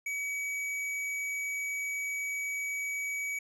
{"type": "tone with hard clipping", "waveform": "sine", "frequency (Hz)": 2272, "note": "C#7", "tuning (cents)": 42, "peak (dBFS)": -33, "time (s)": [0.06, 3.39], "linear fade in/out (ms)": 5, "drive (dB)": 18, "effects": ["low-pass 11000 Hz 12 dB/octave"]}